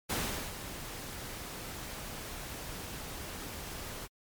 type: noise with ADSR envelope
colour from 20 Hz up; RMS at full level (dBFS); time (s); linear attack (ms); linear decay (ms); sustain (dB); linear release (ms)
pink; -32; 0.09-4.08; 16; 400; -10; 34
effects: MP3 96 kbps